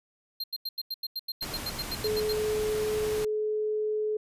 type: tone bursts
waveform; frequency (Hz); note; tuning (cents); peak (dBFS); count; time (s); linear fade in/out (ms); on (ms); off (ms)
square; 4186; C8; 0; -31; 16; 0.4-2.328; 5; 38; 88
type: noise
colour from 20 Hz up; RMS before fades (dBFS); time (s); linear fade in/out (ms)
pink; -37; 1.42-3.25; 5
type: tone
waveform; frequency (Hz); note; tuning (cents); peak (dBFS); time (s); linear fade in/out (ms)
sine; 427.6; A4; -49; -26; 2.04-4.17; 5
effects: resampled to 32000 Hz